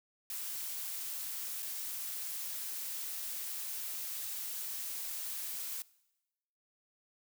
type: noise with dropouts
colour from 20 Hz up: blue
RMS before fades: -40 dBFS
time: 0.3-5.82 s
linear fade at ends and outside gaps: 1 ms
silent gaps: 1.623-1.627 s
effects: noise-tail reverb RT60 1.0 s tail -22 dB re dry